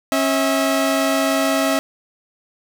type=tone pair together; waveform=sawtooth; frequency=272.3 / 647.6 Hz; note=C#4 / E5; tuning=-31 / -31 cents; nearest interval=octave + minor third; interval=1500 cents; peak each=-15 dBFS; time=0.12-1.79 s; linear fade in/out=0 ms; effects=none